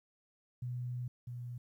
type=tone pair in turn; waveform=sine; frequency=123.47 / 121.84 Hz; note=B2 / B2; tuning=0 / -23 cents; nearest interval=unison; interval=23 cents; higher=first; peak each=-36 / -40 dBFS; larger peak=first; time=0.62-1.08 / 1.27-1.58 s; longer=first; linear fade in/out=5 ms; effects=12-bit